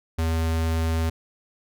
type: tone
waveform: square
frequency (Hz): 81.4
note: E2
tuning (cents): -21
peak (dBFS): -22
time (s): 0.18-1.1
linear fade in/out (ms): 10
effects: none

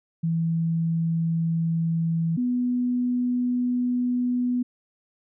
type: tone pair in turn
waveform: sine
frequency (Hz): 164.81 / 246.9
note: E3 / B3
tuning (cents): 0 / 0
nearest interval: perfect fifth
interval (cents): 700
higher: second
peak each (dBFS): -21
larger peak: neither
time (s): 0.23-2.37 / 2.37-4.63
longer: second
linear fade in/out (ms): 10
effects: none

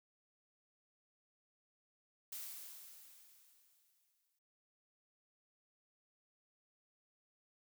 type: noise with exponential decay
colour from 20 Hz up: blue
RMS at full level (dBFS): -45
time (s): 2.32-4.39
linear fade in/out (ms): 5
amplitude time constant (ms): 450
effects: none

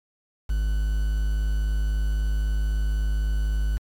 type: tone with quantisation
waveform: triangle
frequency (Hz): 51.91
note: G#1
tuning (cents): 0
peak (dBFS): -19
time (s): 0.49-3.78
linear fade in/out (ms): 10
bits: 7
effects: AAC 64 kbps

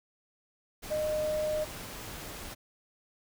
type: tone in noise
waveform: sine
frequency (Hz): 613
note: D#5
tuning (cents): -26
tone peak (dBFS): -28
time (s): 0.9-1.65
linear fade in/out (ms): 20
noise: pink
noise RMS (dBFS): -42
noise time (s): 0.82-2.55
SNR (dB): +11
effects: none

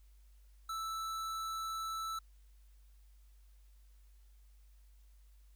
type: tone with hard clipping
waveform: sine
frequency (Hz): 1318.5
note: E6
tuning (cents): 0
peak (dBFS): -39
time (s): 0.69-2.19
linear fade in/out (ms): 5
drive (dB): 17
effects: added 50 Hz sine -58 dBFS peak until 5.55 s + white hiss -75 dBFS RMS until 5.55 s

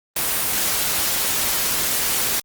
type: noise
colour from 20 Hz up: white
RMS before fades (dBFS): -21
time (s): 0.16-2.4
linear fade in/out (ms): 5
effects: Opus 24 kbps

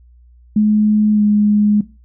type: tone with pitch glide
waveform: sine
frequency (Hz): 212.1 to 208.5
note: G#3 to G#3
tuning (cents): +37 to +7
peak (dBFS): -9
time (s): 0.56-1.81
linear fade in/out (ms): 5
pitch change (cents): -30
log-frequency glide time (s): 1.13-1.22
effects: noise-tail reverb RT60 0.3 s tail -18 dB re dry + added 60 Hz sine -43 dBFS peak until 2.04 s

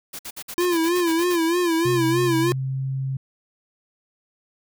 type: noise bursts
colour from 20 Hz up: white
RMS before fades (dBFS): -34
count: 11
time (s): 0.13-1.362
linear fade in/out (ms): 10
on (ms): 62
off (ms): 55
type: tone with vibrato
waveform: square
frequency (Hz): 341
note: F4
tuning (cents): -41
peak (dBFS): -19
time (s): 0.58-2.52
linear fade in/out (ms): 0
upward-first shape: sine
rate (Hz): 3.2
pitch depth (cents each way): 89
type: tone with pitch glide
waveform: sine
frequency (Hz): 129.3 to 133.78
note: C3 to C3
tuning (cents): -20 to +39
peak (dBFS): -23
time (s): 1.85-3.17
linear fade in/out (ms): 5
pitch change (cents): +59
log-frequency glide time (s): 1.96-2.84
effects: none

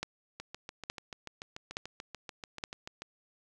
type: two click trains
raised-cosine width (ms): 0.2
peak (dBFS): -17 / -24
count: 4 / 19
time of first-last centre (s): 0.03-2.639 / 0.4-3.02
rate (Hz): 1.15 / 6.87
effects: none

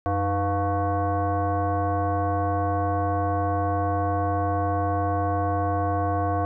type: tone with frequency modulation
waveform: sine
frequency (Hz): 307.2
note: D#4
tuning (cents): -22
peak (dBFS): -21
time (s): 0.06-6.45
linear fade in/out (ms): 0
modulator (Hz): 400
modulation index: 1.8
effects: none

